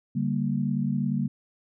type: chord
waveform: sine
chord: G minor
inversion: second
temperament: equal with one note detuned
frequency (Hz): 144.48 / 196 / 233.1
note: D3 / G3 / Bb3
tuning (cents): -28 / 0 / 0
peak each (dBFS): -28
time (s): 0.15-1.28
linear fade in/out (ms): 10
effects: none